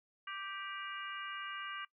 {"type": "harmonic tone with a mistuned harmonic", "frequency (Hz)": 392, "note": "G4", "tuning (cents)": 0, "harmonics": [3, 4, 5, 6, 7], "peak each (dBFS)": [-44, -46, -50, -52, -48], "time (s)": [0.27, 1.85], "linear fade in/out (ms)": 5, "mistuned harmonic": 7, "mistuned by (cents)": 65, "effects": ["noise-tail reverb RT60 0.1 s tail -19 dB re dry"]}